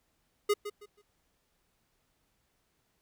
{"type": "tone with echo", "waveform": "square", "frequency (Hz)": 413.5, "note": "G#4", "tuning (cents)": -8, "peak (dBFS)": -24, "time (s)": [0.49, 0.54], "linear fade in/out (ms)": 10, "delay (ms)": 160, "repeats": 3, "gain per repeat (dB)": -12, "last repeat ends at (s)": 1.02, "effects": ["pink hiss -75 dBFS RMS until 3.01 s"]}